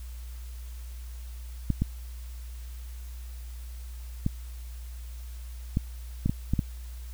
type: clicks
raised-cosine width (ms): 5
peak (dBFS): -12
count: 8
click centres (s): 1.703 / 1.82 / 4.264 / 5.771 / 6.26 / 6.295 / 6.536 / 6.592
effects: added 60 Hz sine -37 dBFS peak until 7.13 s + white hiss -54 dBFS RMS until 7.13 s